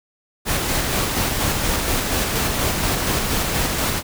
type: noise with tremolo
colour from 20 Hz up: pink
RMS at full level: -20 dBFS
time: 0.45-4.03 s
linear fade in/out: 50 ms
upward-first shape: square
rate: 4.2 Hz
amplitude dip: 25%
effects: none